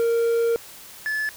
triangle tone pair in turn, 464.1 / 1728.1 Hz, A#4 / A6, -8 / -32 cents, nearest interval octave + major seventh, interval 2276 cents, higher second, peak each -16 / -21 dBFS, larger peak first, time 0-0.56 / 1.06-1.29 s, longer first, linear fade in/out 0 ms, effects white hiss -43 dBFS RMS until 1.36 s

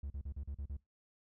triangle tone bursts, 70 Hz, C#2, 18 cents sharp, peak -37 dBFS, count 7, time 0.03-0.768 s, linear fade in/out 5 ms, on 72 ms, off 39 ms, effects noise-tail reverb RT60 0.2 s tail -21 dB re dry

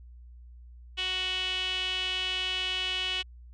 sawtooth tone with band-pass filter, 370.8 Hz, F#4, 4 cents sharp, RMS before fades -31 dBFS, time 0.97-3.23 s, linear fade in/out 20 ms, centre 3000 Hz, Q 6.5, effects added 60 Hz sine -46 dBFS peak until 3.53 s + resampled to 22050 Hz

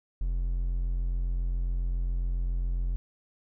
triangle tone, 43.65 Hz, F1, in tune, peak -24 dBFS, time 0.21-2.96 s, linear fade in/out 0 ms, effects none

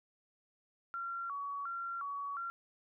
sine tone with vibrato, 1244.5 Hz, D#6, in tune, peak -37 dBFS, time 0.94-2.5 s, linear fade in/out 0 ms, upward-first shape square, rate 1.4 Hz, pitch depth 170 cents each way, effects none

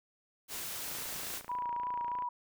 white noise, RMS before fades -40 dBFS, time 0.48-1.42 s, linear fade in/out 50 ms
click train, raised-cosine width 0.5 ms, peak -32 dBFS, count 39, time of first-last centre 0.88-2.223 s, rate 28.3 Hz
white noise with exponential decay, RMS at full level -44 dBFS, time 1.33-1.66 s, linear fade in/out 1 ms, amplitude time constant 70 ms
sine tone with vibrato, 972 Hz, B5, 28 cents flat, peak -33 dBFS, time 1.49-2.29 s, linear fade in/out 5 ms, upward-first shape sine, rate 3.2 Hz, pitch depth 26 cents each way
effects none

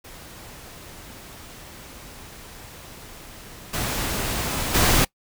pink noise with level steps, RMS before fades -42 / -26 / -18 dBFS, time 0.04-5.05 s, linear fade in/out 10 ms, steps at 3.73 / 4.74 s, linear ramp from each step 10 ms, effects noise-tail reverb RT60 0.1 s tail -23 dB re dry

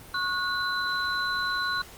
sine tone cluster, 1098 / 1457 / 4025 Hz, C#6 / F#6 / B7, -17 / -27 / +32 cents, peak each -31 / -28 / -32 dBFS, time 0.14-1.82 s, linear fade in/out 5 ms, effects pink hiss -47 dBFS RMS until 1.97 s + Opus 32 kbps

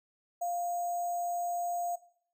sine tone with sample-and-hold, 698.5 Hz, F5, in tune, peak -30 dBFS, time 0.41-1.96 s, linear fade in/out 10 ms, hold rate 7350 Hz, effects noise-tail reverb RT60 0.6 s tail -18 dB re dry

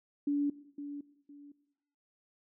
sine tone with echo, 287.5 Hz, D4, 37 cents flat, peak -27 dBFS, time 0.27-0.5 s, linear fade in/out 5 ms, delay 510 ms, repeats 2, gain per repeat -11 dB, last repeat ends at 1.52 s, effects noise-tail reverb RT60 0.9 s tail -18 dB re dry

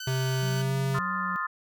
15% pulse tone, 1512 Hz, F#6, 37 cents sharp, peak -29 dBFS, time 0-0.62 s, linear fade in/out 5 ms
square tone with pitch glide, 130.81 to 134.64 Hz, C3 to C3, 0 to +50 cents, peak -26 dBFS, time 0.07-0.99 s, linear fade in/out 5 ms, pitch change +50 cents, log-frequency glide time 0.49-0.77 s
triangle tone with vibrato, 183.8 Hz, F#3, 11 cents flat, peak -33 dBFS, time 0.42-1.36 s, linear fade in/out 0 ms, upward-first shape triangle, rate 1.7 Hz, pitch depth 32 cents each way
sine chord, F dominant seventh, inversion second, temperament equal, 1046.5 / 1244.5 / 1396.9 / 1760 Hz, C6 / Eb6 / F6 / A6, 0 / 0 / 0 / 0 cents, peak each -33 / -31 / -35 / -34 dBFS, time 0.94-1.47 s, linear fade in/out 10 ms
effects none

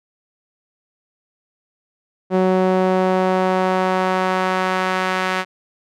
sawtooth tone with band-pass filter sweep, 186.1 Hz, F#3, 10 cents sharp, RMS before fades -18 dBFS, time 2.3-5.45 s, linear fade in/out 50 ms, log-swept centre 450 to 1700 Hz, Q 0.96, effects none

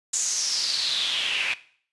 pink noise with band-pass filter sweep, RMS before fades -26 dBFS, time 0.13-1.54 s, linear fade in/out 5 ms, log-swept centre 7200 to 2400 Hz, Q 5.6, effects noise-tail reverb RT60 0.5 s tail -17 dB re dry + resampled to 24000 Hz

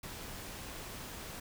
pink noise, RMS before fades -45 dBFS, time 0.03-1.4 s, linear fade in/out 5 ms, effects none

